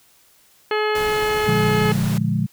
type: harmonic tone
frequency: 426 Hz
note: G#4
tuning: 44 cents sharp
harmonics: 1 / 2 / 3 / 4 / 5 / 6 / 7 / 8 / 10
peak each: -20 / -26 / -27 / -28 / -30 / -34 / -33 / -40 / -37 dBFS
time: 0.71-1.92 s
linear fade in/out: 2 ms
type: noise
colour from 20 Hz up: pink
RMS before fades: -31 dBFS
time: 0.95-2.18 s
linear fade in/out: 2 ms
type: chord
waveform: sine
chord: Bb dominant seventh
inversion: none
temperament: equal with one note detuned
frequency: 116.54 / 146.83 / 174.61 / 208.9 Hz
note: Bb2 / D3 / F3 / Ab3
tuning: 0 / 0 / 0 / +10 cents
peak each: -23 dBFS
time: 1.46-2.47 s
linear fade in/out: 20 ms
effects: white hiss -55 dBFS RMS until 2.52 s